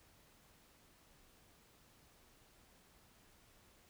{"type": "silence", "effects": ["pink hiss -67 dBFS RMS until 3.89 s"]}